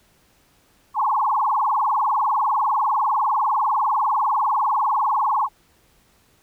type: tone with vibrato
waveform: sine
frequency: 969 Hz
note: B5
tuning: 33 cents flat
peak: -17 dBFS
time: 0.94-5.49 s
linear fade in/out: 50 ms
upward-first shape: sine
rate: 20 Hz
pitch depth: 270 cents each way
effects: pink hiss -59 dBFS RMS until 6.42 s